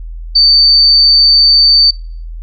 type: tone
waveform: sine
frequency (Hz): 4573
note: D8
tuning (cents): -47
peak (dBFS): -4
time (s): 0.35-1.91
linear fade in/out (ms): 10
effects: noise-tail reverb RT60 0.5 s tail -24 dB re dry + added 41 Hz sine -22 dBFS peak until 2.42 s